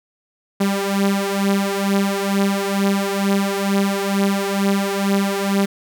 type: beating tone pair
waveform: sawtooth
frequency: 197 / 199.2 Hz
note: G3 / G3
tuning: +9 / +28 cents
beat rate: 2.2 Hz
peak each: -15 / -17 dBFS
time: 0.6-5.66 s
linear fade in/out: 10 ms
effects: none